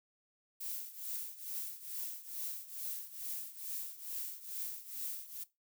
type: noise with tremolo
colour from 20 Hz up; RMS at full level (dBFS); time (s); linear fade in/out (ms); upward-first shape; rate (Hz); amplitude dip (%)
violet; -39; 0.6-5.44; 10; triangle; 2.3; 85
effects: noise-tail reverb RT60 0.2 s tail -17 dB re dry